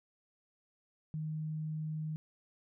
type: tone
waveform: sine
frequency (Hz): 155.5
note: D#3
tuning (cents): -1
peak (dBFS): -35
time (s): 1.14-2.16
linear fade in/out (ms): 0
effects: none